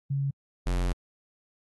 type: tone pair in turn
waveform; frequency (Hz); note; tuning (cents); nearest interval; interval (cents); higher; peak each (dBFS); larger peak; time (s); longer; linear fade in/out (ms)
sine / square; 138.59 / 44.67; C#3 / F1; 0 / +40; octave + minor sixth; 1960; first; -25; neither; 0.1-0.31 / 0.66-0.93; second; 10
effects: AAC 32 kbps